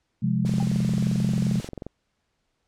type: chord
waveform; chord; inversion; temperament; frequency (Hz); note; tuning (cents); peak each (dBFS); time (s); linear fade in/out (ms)
sine; F minor; second; equal; 130.81 / 174.61 / 207.7; C3 / F3 / Ab3; 0 / 0 / 0; -25; 0.22-1.61; 10
type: noise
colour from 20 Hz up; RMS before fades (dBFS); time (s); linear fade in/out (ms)
white; -40; 0.45-1.69; 10
type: click train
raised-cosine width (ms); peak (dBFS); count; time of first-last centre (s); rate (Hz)
2; -21; 33; 0.45-1.866; 22.6
type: tone with exponential decay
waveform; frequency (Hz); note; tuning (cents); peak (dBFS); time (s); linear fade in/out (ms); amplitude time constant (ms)
sine; 800; G5; +35; -29; 0.6-0.69; 1; 19
effects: pink hiss -74 dBFS RMS until 2.67 s + low-pass 7000 Hz 12 dB/octave